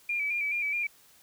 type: tone with vibrato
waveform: sine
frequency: 2349 Hz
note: D7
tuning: in tune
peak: -27 dBFS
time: 0.09-0.87 s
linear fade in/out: 5 ms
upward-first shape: square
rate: 4.7 Hz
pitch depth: 41 cents each way
effects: white hiss -59 dBFS RMS until 1.22 s